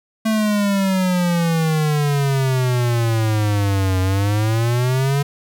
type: exponential two-way sweep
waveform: square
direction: down then up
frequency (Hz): 222.3 to 92.5 to 143.7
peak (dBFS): -16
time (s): 0.25-5.23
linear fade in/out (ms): 10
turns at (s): 4
effects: none